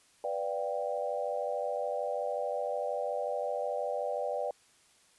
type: chord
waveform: sine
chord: G dominant seventh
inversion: first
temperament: equal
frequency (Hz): 493.9 / 587.3 / 698.5 / 784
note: B4 / D5 / F5 / G5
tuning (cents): 0 / 0 / 0 / 0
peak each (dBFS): -36 / -34 / -39 / -38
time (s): 0.24-4.51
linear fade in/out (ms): 2
effects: white hiss -64 dBFS RMS until 5.18 s + resampled to 24000 Hz